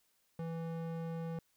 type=tone with band-pass filter; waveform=square; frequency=165 Hz; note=E3; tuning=2 cents sharp; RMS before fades=-40 dBFS; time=0.39-1.39 s; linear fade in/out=2 ms; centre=350 Hz; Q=0.67; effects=white hiss -75 dBFS RMS until 1.56 s